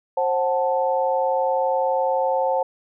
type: chord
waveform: sine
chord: F# diminished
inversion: second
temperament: equal with one note detuned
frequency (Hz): 531.8 / 740 / 880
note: C5 / F#5 / A5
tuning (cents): +28 / 0 / 0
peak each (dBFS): -21 / -25 / -23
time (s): 0.17-2.63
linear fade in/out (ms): 5
effects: none